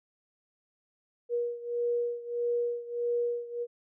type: beating tone pair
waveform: sine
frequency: 477.2 / 478.8 Hz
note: A#4 / A#4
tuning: +41 / +46 cents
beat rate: 1.6 Hz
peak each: -30 / -33 dBFS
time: 1.29-3.67 s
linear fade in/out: 50 ms
effects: none